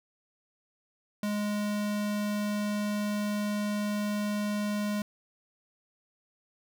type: tone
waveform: square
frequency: 207.7 Hz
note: G#3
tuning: in tune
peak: -29 dBFS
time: 1.23-5.02 s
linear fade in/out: 2 ms
effects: none